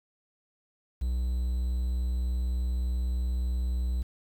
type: tone with quantisation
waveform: triangle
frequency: 61.7 Hz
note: B1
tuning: 1 cent flat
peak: -24 dBFS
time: 1.01-4.03 s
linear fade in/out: 10 ms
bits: 9
effects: none